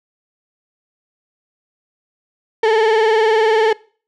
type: tone with vibrato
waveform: 35% pulse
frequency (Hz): 440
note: A4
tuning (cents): 0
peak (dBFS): -9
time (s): 2.63-3.73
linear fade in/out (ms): 5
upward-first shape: sine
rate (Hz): 20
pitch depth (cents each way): 69
effects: noise-tail reverb RT60 0.4 s tail -22 dB re dry + low-pass 3000 Hz 12 dB/octave